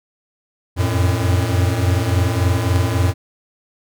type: tone cluster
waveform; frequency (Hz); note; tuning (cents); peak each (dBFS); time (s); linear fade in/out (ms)
square; 88.5 / 92 / 112.5; F2 / F#2 / A2; +23 / -9 / +39; -20; 0.76-3.14; 50
effects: none